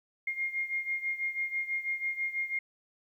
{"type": "beating tone pair", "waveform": "sine", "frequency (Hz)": [2126, 2132.1], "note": ["C7", "C7"], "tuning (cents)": [27, 32], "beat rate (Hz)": 6.1, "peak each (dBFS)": [-32, -36], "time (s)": [0.27, 2.59], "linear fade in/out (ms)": 5, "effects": ["11-bit"]}